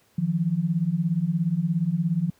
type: beating tone pair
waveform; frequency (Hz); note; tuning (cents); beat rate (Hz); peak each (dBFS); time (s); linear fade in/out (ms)
sine; 157.3 / 174.3; D#3 / F3; +19 / -3; 17; -25 / -23; 0.18-2.3; 5
effects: pink hiss -62 dBFS RMS until 2.39 s + high-pass 80 Hz 12 dB/octave